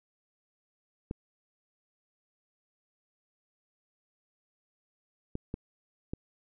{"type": "clicks", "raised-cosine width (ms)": 3, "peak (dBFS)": -21, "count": 4, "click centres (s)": [1.111, 5.354, 5.541, 6.135], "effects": []}